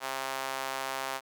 sawtooth tone with high-pass filter, 133.9 Hz, C3, 40 cents sharp, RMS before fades -35 dBFS, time 0-1.21 s, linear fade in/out 50 ms, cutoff 830 Hz, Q 1.3, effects none

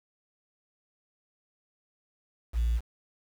sine tone, 57.6 Hz, A#1, 20 cents flat, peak -22 dBFS, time 2.53-2.81 s, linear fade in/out 50 ms, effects tanh soft clip ceiling -20 dBFS + 8-bit

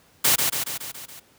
white noise with echo, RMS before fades -18 dBFS, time 0.24-0.36 s, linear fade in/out 10 ms, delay 140 ms, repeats 6, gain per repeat -4 dB, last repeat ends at 1.2 s, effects pink hiss -57 dBFS RMS until 1.38 s + high-pass 80 Hz 12 dB/octave

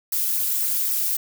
violet noise with flanger, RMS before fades -23 dBFS, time 0.12-1.17 s, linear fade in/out 5 ms, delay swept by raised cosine 0.26 to 4.26 ms, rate 3.8 Hz, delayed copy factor -1, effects none

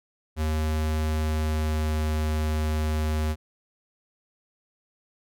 square tone with pitch glide, 77.78 to 77.29 Hz, D#2 to D#2, 0 to -11 cents, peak -24 dBFS, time 0.36-3.36 s, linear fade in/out 50 ms, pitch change -11 cents, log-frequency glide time 1.1-2.05 s, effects none

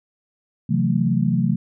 sine chord, F# half-diminished seventh, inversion second, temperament just, 133.2 / 166.5 / 185 / 222 Hz, C3 / E3 / F#3 / A3, +31 / +18 / 0 / +16 cents, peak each -22 dBFS, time 0.69-1.56 s, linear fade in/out 10 ms, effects none

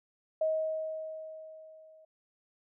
sine tone with level ramp, 632 Hz, D#5, 27 cents sharp, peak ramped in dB -25 to -55 dBFS, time 0.41-2.05 s, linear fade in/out 5 ms, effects none

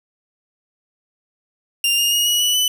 sawtooth tone with pitch steps, 2794 / 2833 / 2873 / 2913 / 2953 / 2995 Hz, F7 / F7 / F7 / F#7 / F#7 / F#7, 0 / +24 / +48 / -28 / -4 / +20 cents, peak -12 dBFS, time 1.84-2.68 s, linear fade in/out 2 ms, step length 140 ms, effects none

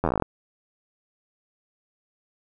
slowing click train, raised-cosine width 1 ms, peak -9 dBFS, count 12, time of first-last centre 0.04-0.223 s, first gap 11 ms, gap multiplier 1.08, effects none

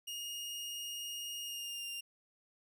sawtooth tone with pitch glide, 2854 to 2795 Hz, F7 to F7, +37 to +1 cents, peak -37 dBFS, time 0.07-2.01 s, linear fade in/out 10 ms, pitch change -36 cents, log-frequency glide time 1.42-1.86 s, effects none

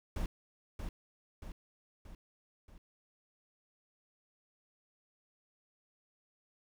brown noise with echo, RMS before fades -35 dBFS, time 0.16-0.26 s, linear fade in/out 2 ms, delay 630 ms, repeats 4, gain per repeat -5 dB, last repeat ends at 2.78 s, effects none

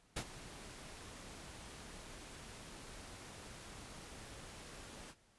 pink noise with ADSR envelope, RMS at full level -38 dBFS, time 0.16-5.15 s, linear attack 9 ms, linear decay 65 ms, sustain -14 dB, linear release 53 ms, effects pink hiss -70 dBFS RMS until 5.38 s + resampled to 24000 Hz

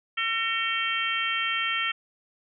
harmonic tone with a mistuned harmonic, 450 Hz, A4, 39 cents sharp, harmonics 3 / 4 / 5 / 6 / 7, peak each -31 / -31 / -31 / -31 / -31 dBFS, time 0.17-1.92 s, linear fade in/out 10 ms, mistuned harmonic 4, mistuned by +40 cents, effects none

